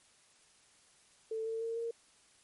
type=tone with pitch steps; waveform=sine; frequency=443.9 / 450.1 / 456.4 / 462.8 Hz; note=A4 / A4 / A#4 / A#4; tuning=+15 / +39 / -37 / -13 cents; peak=-34 dBFS; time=1.31-1.91 s; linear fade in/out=5 ms; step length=150 ms; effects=white hiss -65 dBFS RMS until 2.43 s + MP3 48 kbps